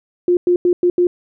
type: tone bursts at uneven times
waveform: sine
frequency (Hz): 354.3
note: F4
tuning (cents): +25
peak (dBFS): -10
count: 5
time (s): 0.28-0.37 / 0.47-0.56 / 0.65-0.73 / 0.83-0.9 / 0.98-1.07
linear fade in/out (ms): 2
effects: none